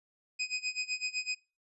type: tone with tremolo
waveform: 25% pulse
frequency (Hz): 2505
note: D#7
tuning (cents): +11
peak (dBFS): -26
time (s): 0.39-1.35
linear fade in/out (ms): 10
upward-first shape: sine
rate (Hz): 7.9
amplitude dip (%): 90
effects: noise-tail reverb RT60 0.3 s tail -22 dB re dry + resampled to 24000 Hz